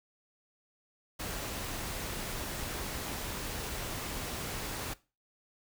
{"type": "noise", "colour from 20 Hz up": "pink", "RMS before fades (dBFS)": -38, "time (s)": [1.19, 4.94], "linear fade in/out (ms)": 10, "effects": ["noise-tail reverb RT60 0.3 s tail -19 dB re dry"]}